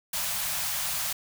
white band-stop noise, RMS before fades -30 dBFS, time 0.13-1.13 s, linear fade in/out 5 ms, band 200 to 570 Hz, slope 96 dB/octave, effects none

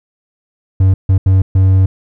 triangle tone bursts at uneven times, 94.9 Hz, F#2, 44 cents sharp, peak -4 dBFS, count 4, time 0.8-0.94 / 1.09-1.18 / 1.26-1.42 / 1.55-1.86 s, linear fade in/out 5 ms, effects none

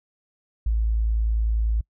sine tone, 55.1 Hz, A1, 3 cents sharp, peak -19 dBFS, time 0.66-1.81 s, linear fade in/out 5 ms, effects noise-tail reverb RT60 0.1 s tail -25 dB re dry

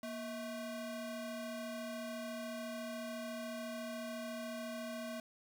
45% pulse ring-modulated tone, 440 Hz, A4, in tune, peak -38 dBFS, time 0.03-5.2 s, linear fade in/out 2 ms, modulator 203 Hz, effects none

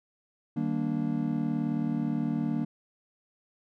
triangle chord, Eb major seventh, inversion none, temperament just, 155.56 / 194.45 / 233.3 / 291.7 Hz, Eb3 / G3 / Bb3 / D4, 0 / -14 / +2 / -12 cents, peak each -31 / -33 / -28 / -31 dBFS, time 0.56-2.65 s, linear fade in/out 10 ms, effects none

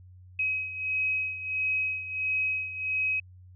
sine beating tone pair, 2540 / 2541.5 Hz, D#7 / D#7, +35 / +36 cents, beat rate 1.5 Hz, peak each -28 / -33 dBFS, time 0.39-3.2 s, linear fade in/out 5 ms, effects added 91 Hz sine -48 dBFS peak until 3.55 s

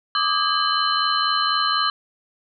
sine tone cluster, 1173 / 1257 / 1632 / 3019 / 4121 Hz, D6 / D#6 / G#6 / F#7 / C8, -2 / +17 / -31 / +34 / -27 cents, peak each -22 / -25 / -27 / -26 / -24 dBFS, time 0.15-1.9 s, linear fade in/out 2 ms, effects none

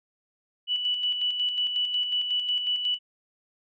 sine tone with tremolo, 2960 Hz, F#7, in tune, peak -22 dBFS, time 0.67-2.99 s, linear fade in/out 50 ms, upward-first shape square, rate 5.5 Hz, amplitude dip 45%, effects MP3 32 kbps

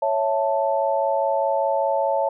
sine chord, A major, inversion first, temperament equal, 554.4 / 659.3 / 880 Hz, C#5 / E5 / A5, 0 / 0 / 0 cents, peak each -22 / -24 / -23 dBFS, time 0.02-2.29 s, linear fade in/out 5 ms, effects none

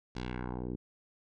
10% pulse tone with low-pass filter sweep, 61.8 Hz, B1, 2 cents sharp, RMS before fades -38 dBFS, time 0.15-0.76 s, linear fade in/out 10 ms, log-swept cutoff 5400 to 310 Hz, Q 1.6, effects none

